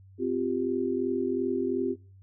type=chord; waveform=sine; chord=C suspended fourth; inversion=none; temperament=equal with one note detuned; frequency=259.4 / 349.2 / 392 Hz; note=C4 / F4 / G4; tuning=-15 / 0 / 0 cents; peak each=-30 dBFS; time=0.18-1.96 s; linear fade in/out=50 ms; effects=noise-tail reverb RT60 0.4 s tail -21 dB re dry + added 96 Hz sine -50 dBFS peak until 2.22 s